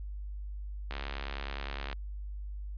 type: click train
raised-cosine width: 0.3 ms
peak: -22 dBFS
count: 72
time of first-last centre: 0.91-1.929 s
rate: 69.7 Hz
effects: added 50 Hz sine -37 dBFS peak until 2.77 s + resampled to 11025 Hz